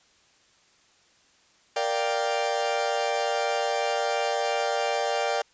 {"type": "chord", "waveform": "40% pulse", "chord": "G minor seventh", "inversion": "first", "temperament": "equal", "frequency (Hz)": [466.2, 587.3, 698.5, 784], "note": ["Bb4", "D5", "F5", "G5"], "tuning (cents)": [0, 0, 0, 0], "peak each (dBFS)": [-30, -28, -31, -28], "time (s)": [1.76, 5.42], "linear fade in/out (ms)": 5, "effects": ["white hiss -61 dBFS RMS until 5.53 s", "resampled to 16000 Hz"]}